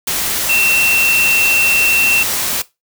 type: tone in noise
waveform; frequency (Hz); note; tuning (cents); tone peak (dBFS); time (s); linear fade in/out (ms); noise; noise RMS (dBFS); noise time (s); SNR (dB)
sine; 2700; E7; +41; -12; 0.49-2.23; 5; white; -18; 0.07-2.62; +3
effects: noise-tail reverb RT60 0.2 s tail -18 dB re dry

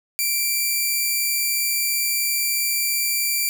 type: tone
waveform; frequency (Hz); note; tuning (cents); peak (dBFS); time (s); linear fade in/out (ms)
5% pulse; 2349; D7; 0; -10; 0.19-3.49; 0
effects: none

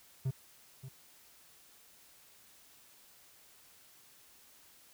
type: tone with echo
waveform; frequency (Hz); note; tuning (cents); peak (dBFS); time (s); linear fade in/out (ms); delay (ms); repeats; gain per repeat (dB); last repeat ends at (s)
triangle; 131.8; C3; +13; -28; 0.25-0.31; 10; 580; 1; -13; 0.89
effects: white hiss -61 dBFS RMS until 4.93 s

